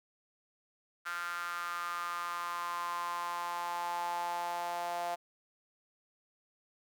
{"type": "tone with high-pass filter sweep", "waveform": "sawtooth", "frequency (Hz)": 173.5, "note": "F3", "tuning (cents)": -11, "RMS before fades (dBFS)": -37, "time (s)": [1.05, 5.16], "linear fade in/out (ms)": 20, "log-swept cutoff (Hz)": [1400, 730], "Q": 6.5, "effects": []}